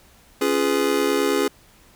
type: chord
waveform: square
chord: C# dominant seventh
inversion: none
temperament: just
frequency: 277.2 / 346.5 / 415.8 / 498.9 Hz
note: C#4 / E#4 / G#4 / B4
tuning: 0 / -14 / +2 / +17 cents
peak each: -25 / -26 / -22 / -28 dBFS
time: 0.41-1.48 s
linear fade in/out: 5 ms
effects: pink hiss -53 dBFS RMS until 1.95 s